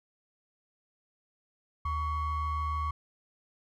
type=ring-modulated tone; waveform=triangle; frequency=523.3 Hz; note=C5; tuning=in tune; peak=-24 dBFS; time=1.85-2.91 s; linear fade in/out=5 ms; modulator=600 Hz; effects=none